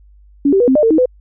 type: tone with pitch steps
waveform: sine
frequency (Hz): 282.5 / 389.1 / 485.1 / 262.2 / 603 / 452.7 / 315.9 / 504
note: C#4 / G4 / B4 / C4 / D5 / A4 / D#4 / B4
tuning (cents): +33 / -13 / -31 / +4 / +46 / +49 / +26 / +35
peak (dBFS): -8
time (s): 0.45-1.058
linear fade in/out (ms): 5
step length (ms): 76
effects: added 50 Hz sine -42 dBFS peak until 1.2 s

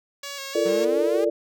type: tone with vibrato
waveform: 5% pulse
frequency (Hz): 554.4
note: C#5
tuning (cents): 0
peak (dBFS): -21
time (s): 0.23-0.85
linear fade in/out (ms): 5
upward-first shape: square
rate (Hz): 3.3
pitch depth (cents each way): 28
type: chord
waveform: sine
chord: Bb major seventh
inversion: second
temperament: equal with one note detuned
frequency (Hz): 340.9 / 440 / 466.2 / 587.3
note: F4 / A4 / Bb4 / D5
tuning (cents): -42 / 0 / 0 / 0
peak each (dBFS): -25 / -24 / -27 / -23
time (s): 0.55-1.3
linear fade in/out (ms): 5
type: exponential sweep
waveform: sawtooth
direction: up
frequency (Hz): 180.1 to 417.5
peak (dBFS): -28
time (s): 0.65-1.25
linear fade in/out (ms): 10
effects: none

